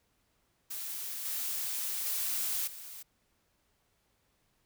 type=noise with level steps; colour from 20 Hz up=blue; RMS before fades=-39 / -35 / -33 / -46 dBFS; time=0.7-3.03 s; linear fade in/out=10 ms; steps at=1.25 / 2.05 / 2.67 s; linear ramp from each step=5 ms; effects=pink hiss -74 dBFS RMS until 4.65 s